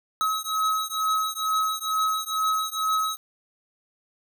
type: beating tone pair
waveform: square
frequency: 1280 / 1282.2 Hz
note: D#6 / E6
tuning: +49 / -48 cents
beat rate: 2.2 Hz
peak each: -27 dBFS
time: 0.21-3.17 s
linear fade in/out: 0 ms
effects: none